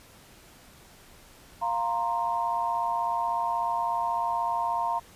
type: chord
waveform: sine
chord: F suspended fourth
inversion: none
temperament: just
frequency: 698.5 / 931.3 / 1047.7 Hz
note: F5 / Bb5 / C6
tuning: 0 / -2 / +2 cents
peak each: -31 / -27 / -32 dBFS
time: 1.61-5 s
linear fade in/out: 20 ms
effects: pink hiss -53 dBFS RMS until 5.15 s + resampled to 32000 Hz